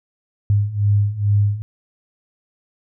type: beating tone pair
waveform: sine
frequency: 101.1 / 103.4 Hz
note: G#2 / G#2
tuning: -46 / -7 cents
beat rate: 2.3 Hz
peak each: -19 / -16 dBFS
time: 0.5-1.62 s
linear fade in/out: 0 ms
effects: none